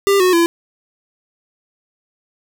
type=tone with pitch steps; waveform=square; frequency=397.5 / 366.6 / 338.1 Hz; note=G4 / F#4 / E4; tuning=+24 / -16 / +44 cents; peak=-11 dBFS; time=0.07-0.46 s; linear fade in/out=0 ms; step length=130 ms; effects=none